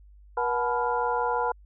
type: tone cluster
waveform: sine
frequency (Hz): 480.9 / 732 / 864 / 990 / 1400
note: B4 / F#5 / A5 / B5 / F6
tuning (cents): -46 / -19 / -32 / +4 / +4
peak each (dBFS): -29 / -33 / -29 / -28 / -34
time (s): 0.37-1.52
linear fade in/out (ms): 5
effects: added 50 Hz sine -49 dBFS peak until 1.65 s